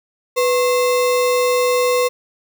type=tone with sample-and-hold; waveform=sine; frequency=495.7 Hz; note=B4; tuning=6 cents sharp; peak=-13 dBFS; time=0.36-2.09 s; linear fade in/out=20 ms; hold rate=1575 Hz; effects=none